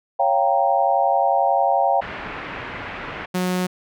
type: chord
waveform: sine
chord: G half-diminished seventh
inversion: second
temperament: equal with one note detuned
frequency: 554.4 / 692.8 / 784 / 932.3 Hz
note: Db5 / F5 / G5 / Bb5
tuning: 0 / -14 / 0 / 0 cents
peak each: -22 / -20 / -19 / -24 dBFS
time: 0.19-2.01 s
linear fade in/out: 10 ms
type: low-pass noise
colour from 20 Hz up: white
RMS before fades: -32 dBFS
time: 2.01-3.26 s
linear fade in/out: 10 ms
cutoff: 2300 Hz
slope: 24 dB/octave
type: tone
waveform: sawtooth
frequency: 182.2 Hz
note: F#3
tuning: 26 cents flat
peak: -16 dBFS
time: 3.34-3.67 s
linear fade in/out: 10 ms
effects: none